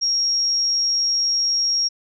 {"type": "tone", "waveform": "sine", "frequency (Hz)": 5588, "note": "F8", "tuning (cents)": 0, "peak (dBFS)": -17, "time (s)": [0.01, 1.89], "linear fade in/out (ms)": 20, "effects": []}